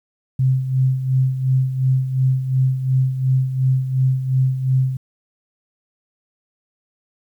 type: tone with tremolo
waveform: sine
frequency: 130.81 Hz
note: C3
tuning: in tune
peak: -12 dBFS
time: 0.39-4.97 s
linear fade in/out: 5 ms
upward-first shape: sine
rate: 2.8 Hz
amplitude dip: 65%
effects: 9-bit